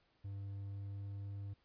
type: tone with pitch glide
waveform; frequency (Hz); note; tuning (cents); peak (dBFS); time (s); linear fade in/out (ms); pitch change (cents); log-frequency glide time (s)
triangle; 99.2 to 99.89; G2 to G2; +21 to +33; -40; 0.24-1.54; 10; +12; 0.42-1.31
effects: pink hiss -75 dBFS RMS until 1.64 s + resampled to 11025 Hz